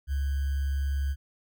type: tone with sample-and-hold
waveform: sine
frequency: 69.3 Hz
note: C#2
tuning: in tune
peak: -25 dBFS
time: 0.07-1.16 s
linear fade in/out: 50 ms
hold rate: 1575 Hz
effects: none